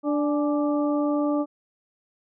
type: harmonic tone with a mistuned harmonic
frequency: 293.7 Hz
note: D4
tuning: in tune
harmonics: 1 / 2 / 3 / 4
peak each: -22 / -27 / -35 / -34 dBFS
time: 0.03-1.46 s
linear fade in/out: 50 ms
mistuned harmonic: 3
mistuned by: -66 cents
effects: none